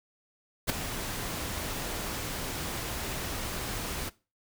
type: noise with ADSR envelope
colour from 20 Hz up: pink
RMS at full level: -24 dBFS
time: 0.67-4.1 s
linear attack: 29 ms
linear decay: 6 ms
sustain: -11 dB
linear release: 21 ms
effects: noise-tail reverb RT60 0.3 s tail -20 dB re dry